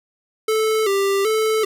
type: tone with vibrato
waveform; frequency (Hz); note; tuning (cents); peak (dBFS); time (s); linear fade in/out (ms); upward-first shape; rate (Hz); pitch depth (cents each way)
square; 415.3; G#4; 0; -17; 0.48-1.65; 5; square; 1.3; 89
effects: none